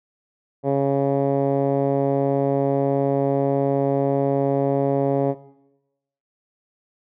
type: tone with low-pass filter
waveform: 10% pulse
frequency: 138.59 Hz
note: C#3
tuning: in tune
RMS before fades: -20 dBFS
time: 0.63-5.35 s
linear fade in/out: 50 ms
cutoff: 590 Hz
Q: 1.6
effects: noise-tail reverb RT60 0.9 s tail -17 dB re dry